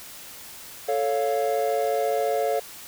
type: chord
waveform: triangle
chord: A augmented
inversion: none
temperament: equal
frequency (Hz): 440 / 554.4 / 698.5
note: A4 / C#5 / E#5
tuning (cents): 0 / 0 / 0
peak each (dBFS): -24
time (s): 0.88-2.6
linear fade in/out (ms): 10
effects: white hiss -42 dBFS RMS until 2.87 s